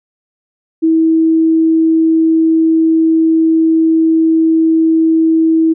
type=tone; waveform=sine; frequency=323.2 Hz; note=E4; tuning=34 cents flat; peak=-7 dBFS; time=0.82-5.74 s; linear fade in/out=20 ms; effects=none